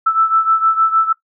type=beating tone pair; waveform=sine; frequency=1318.5 / 1325 Hz; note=E6 / E6; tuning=0 / +9 cents; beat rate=6.5 Hz; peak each=-12 / -16 dBFS; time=0.06-1.13 s; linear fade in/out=10 ms; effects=noise-tail reverb RT60 0.1 s tail -18 dB re dry